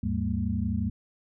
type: tone cluster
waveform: sine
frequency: 77.2 / 102.3 / 196.5 / 228.3 Hz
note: D#2 / G#2 / G3 / A#3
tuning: -13 / -26 / +4 / -36 cents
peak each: -31 dBFS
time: 0.03-0.9 s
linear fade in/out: 5 ms
effects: none